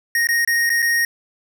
square tone with dropouts, 1864.7 Hz, A#6, in tune, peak -16 dBFS, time 0.15-1.05 s, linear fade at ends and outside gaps 2 ms, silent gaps 0.271-0.288 / 0.449-0.475 / 0.694-0.701 / 0.821-0.825 s, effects none

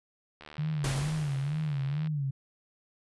click train, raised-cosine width 0.3 ms, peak -30 dBFS, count 127, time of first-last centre 0.41-2.072 s, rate 75.8 Hz
sine tone with vibrato, 145.6 Hz, D3, 15 cents flat, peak -28 dBFS, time 0.58-2.31 s, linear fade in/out 10 ms, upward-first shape sine, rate 2.2 Hz, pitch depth 130 cents each way
pink noise with exponential decay, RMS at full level -32 dBFS, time 0.84-1.99 s, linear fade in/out 2 ms, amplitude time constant 250 ms
effects resampled to 24000 Hz

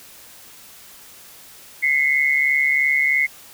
sine tone pair together, 2031 / 2174 Hz, B6 / C#7, +48 / -34 cents, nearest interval minor second, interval 118 cents, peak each -18 dBFS, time 1.82-3.27 s, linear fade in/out 20 ms, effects white hiss -44 dBFS RMS until 3.53 s

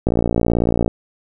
click train, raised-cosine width 2 ms, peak -3 dBFS, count 48, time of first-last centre 0.07-0.879 s, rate 58.1 Hz, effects none

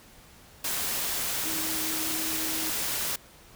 sine tone in noise, 317.3 Hz, D#4, 34 cents sharp, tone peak -37 dBFS, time 1.45-2.7 s, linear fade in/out 5 ms, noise white, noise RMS -30 dBFS, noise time 0.64-3.16 s, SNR -10 dB, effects pink hiss -53 dBFS RMS until 3.55 s

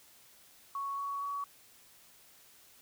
sine tone with pitch steps, 1111 / 1120 / 1129.1 Hz, C#6 / C#6 / C#6, +4 / +18 / +32 cents, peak -34 dBFS, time 0.75-1.44 s, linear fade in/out 2 ms, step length 230 ms, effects white hiss -60 dBFS RMS until 2.81 s

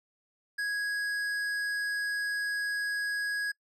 sine tone with tanh clipping, 1659 Hz, G#6, 2 cents flat, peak -31 dBFS, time 0.58-3.52 s, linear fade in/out 10 ms, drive 12 dB, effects noise-tail reverb RT60 0.1 s tail -25 dB re dry

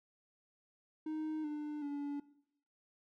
triangle tone with pitch steps, 311.2 / 298.7 / 286.7 Hz, D#4 / D4 / D4, 0 / +29 / -42 cents, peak -35 dBFS, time 1.06-2.2 s, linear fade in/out 5 ms, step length 380 ms, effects noise-tail reverb RT60 0.7 s tail -18 dB re dry

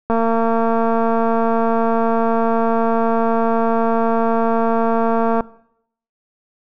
click train, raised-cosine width 1 ms, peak -5 dBFS, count 1211, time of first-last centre 0.1-5.407 s, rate 228 Hz, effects noise-tail reverb RT60 0.7 s tail -20 dB re dry

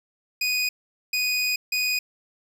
25% pulse tone bursts at uneven times, 2485 Hz, D#7, 3 cents flat, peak -18 dBFS, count 3, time 0.41-0.69 / 1.13-1.56 / 1.72-1.99 s, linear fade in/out 5 ms, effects none

